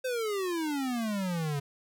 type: exponential sweep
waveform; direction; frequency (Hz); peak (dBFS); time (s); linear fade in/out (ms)
square; down; 523.3 to 138.59; -30; 0.04-1.6; 10
effects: none